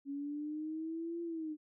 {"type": "linear two-way sweep", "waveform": "sine", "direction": "up then down", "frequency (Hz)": [277.2, 341.9, 301], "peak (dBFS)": -37, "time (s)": [0.05, 1.57], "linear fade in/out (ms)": 50, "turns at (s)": 1.22, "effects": []}